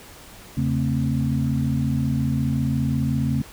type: tone cluster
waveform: sine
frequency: 83.5 / 138.2 / 223.7 / 263.4 Hz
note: E2 / C#3 / A3 / C4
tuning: +23 / -5 / +29 / +12 cents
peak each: -29 / -22 / -25 / -27 dBFS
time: 0.57-3.42 s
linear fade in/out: 5 ms
effects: pink hiss -44 dBFS RMS until 3.52 s